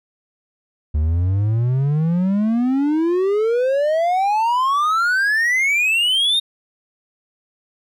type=exponential sweep; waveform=triangle; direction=up; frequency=72.8 to 3729 Hz; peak=-13 dBFS; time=0.94-6.4 s; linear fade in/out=10 ms; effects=none